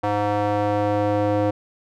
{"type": "tone with band-pass filter sweep", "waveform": "square", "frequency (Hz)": 103.6, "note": "G#2", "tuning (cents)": -4, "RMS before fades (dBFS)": -21, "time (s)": [0.03, 1.51], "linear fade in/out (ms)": 10, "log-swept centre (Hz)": [760, 500], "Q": 1.6, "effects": []}